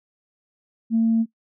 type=tone; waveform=sine; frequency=226.3 Hz; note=A3; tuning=49 cents sharp; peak=-15 dBFS; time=0.9-1.26 s; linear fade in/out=50 ms; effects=noise-tail reverb RT60 0.1 s tail -21 dB re dry + tanh soft clip ceiling -11 dBFS